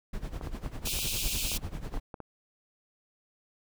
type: noise with tremolo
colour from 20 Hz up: brown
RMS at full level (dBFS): -33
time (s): 0.13-2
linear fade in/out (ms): 5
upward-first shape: sine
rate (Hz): 10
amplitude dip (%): 80
type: clicks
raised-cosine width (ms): 1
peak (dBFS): -26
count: 10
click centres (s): 0.412 / 0.472 / 0.661 / 0.873 / 0.989 / 1.517 / 1.941 / 1.973 / 2.142 / 2.203
type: high-pass noise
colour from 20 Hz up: pink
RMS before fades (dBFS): -33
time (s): 0.85-1.58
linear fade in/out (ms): 10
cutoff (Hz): 2400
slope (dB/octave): 96
effects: none